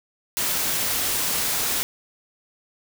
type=noise; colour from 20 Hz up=white; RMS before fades=-24 dBFS; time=0.37-1.83 s; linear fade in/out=0 ms; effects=none